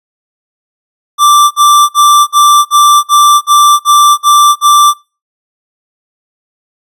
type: tone bursts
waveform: square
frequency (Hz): 1174.7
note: D6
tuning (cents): 0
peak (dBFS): -3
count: 10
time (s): 1.18-4.939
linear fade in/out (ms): 50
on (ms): 330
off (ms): 51
effects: noise-tail reverb RT60 0.3 s tail -22 dB re dry + resampled to 32000 Hz